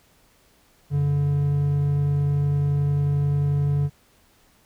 triangle tone pair together, 92.5 / 143.64 Hz, F#2 / D3, 0 / -38 cents, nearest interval minor sixth, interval 762 cents, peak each -27 / -17 dBFS, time 0.9-3.9 s, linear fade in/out 50 ms, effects pink hiss -59 dBFS RMS until 4.65 s

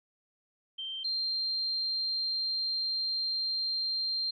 sine tone pair in turn, 3136 / 4174 Hz, G7 / C8, 0 / -5 cents, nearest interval perfect fourth, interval 495 cents, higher second, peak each -35 / -29 dBFS, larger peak second, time 0.78-1.04 / 1.04-4.31 s, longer second, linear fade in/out 10 ms, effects none

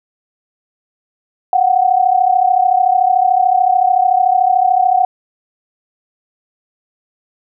sine tone pair together, 725 / 758.6 Hz, F#5 / F#5, -35 / +43 cents, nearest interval minor second, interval 78 cents, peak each -12 dBFS, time 1.53-5.05 s, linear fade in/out 2 ms, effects none

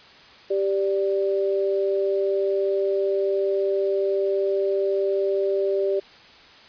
sine tone pair together, 392 / 586.8 Hz, G4 / D5, 0 / -2 cents, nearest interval perfect fifth, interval 698 cents, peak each -21 / -25 dBFS, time 0.5-6 s, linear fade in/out 10 ms, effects white hiss -48 dBFS RMS until 6.68 s + resampled to 11025 Hz

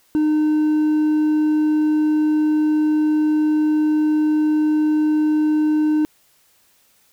triangle tone with hard clipping, 305.7 Hz, D#4, 30 cents flat, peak -15 dBFS, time 0.15-6.05 s, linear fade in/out 0 ms, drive 5 dB, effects white hiss -58 dBFS RMS until 7.12 s

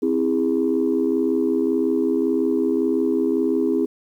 sine chord, C augmented, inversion none, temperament just, 261.6 / 327 / 408.8 Hz, C4 / E4 / G#4, 0 / -14 / -27 cents, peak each -21 dBFS, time 0.02-3.86 s, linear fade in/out 10 ms, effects tanh soft clip ceiling -10 dBFS + 9-bit

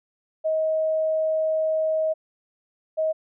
sine tone pair in turn, 632 / 632 Hz, D#5 / D#5, +27 / +27 cents, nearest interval unison, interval 0 cents, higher neither, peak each -20 dBFS, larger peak neither, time 0.44-2.14 / 2.97-3.13 s, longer first, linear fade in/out 20 ms, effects none

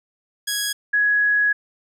10% pulse / sine tone pair in turn, 1661.2 / 1672.8 Hz, G#6 / G#6, 0 / +12 cents, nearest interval unison, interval 12 cents, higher second, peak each -13 / -15 dBFS, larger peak first, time 0.47-0.73 / 0.93-1.53 s, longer second, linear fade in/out 10 ms, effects none

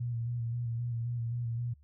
sine tone with vibrato, 118.3 Hz, A#2, 26 cents sharp, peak -31 dBFS, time 0-1.74 s, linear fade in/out 10 ms, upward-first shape square, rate 3.8 Hz, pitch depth 32 cents each way, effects added 72 Hz sine -57 dBFS peak until 1.83 s

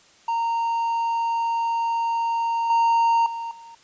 triangle tone with level steps, 924 Hz, A#5, 16 cents flat, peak -19 / -14 / -26 / -39 dBFS, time 0.28-3.75 s, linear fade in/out 5 ms, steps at 2.7 / 3.26 / 3.51 s, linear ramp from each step 2 ms, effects white hiss -54 dBFS RMS until 3.83 s + resampled to 16000 Hz

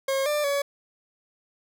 40% pulse tone with pitch steps, 540 / 594 / 565 Hz, C#5 / D5 / C#5, -45 / +20 / +33 cents, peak -22 dBFS, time 0.08-0.62 s, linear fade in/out 5 ms, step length 180 ms, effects none

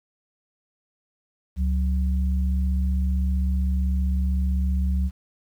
sine tone pair together, 69.22 / 184.8 Hz, C#2 / F#3, -2 / -2 cents, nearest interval octave + perfect fourth, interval 1700 cents, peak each -20 / -29 dBFS, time 1.56-5.11 s, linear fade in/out 50 ms, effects 9-bit

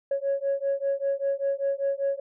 sine beating tone pair, 551 / 556.1 Hz, C#5 / C#5, -11 / +5 cents, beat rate 5.1 Hz, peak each -26 dBFS, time 0.11-2.2 s, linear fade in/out 5 ms, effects tanh soft clip ceiling -19 dBFS

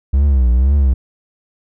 triangle tone with vibrato, 65.41 Hz, C2, in tune, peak -7 dBFS, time 0.13-0.94 s, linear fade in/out 10 ms, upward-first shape triangle, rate 2 Hz, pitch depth 190 cents each way, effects none

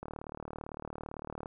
click train, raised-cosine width 1 ms, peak -26 dBFS, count 55, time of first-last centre 0.03-1.459 s, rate 37.8 Hz, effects none

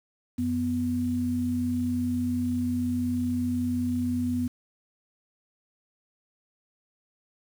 sine tone pair together, 92.5 / 246.9 Hz, F#2 / B3, 0 / 0 cents, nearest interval octave + perfect fourth, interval 1700 cents, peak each -32 / -25 dBFS, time 0.38-4.48 s, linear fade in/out 10 ms, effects 8-bit

